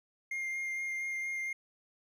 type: tone with vibrato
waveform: triangle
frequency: 2117 Hz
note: C7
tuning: 20 cents sharp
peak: -32 dBFS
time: 0.31-1.53 s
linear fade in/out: 5 ms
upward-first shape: sine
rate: 4.3 Hz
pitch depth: 11 cents each way
effects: none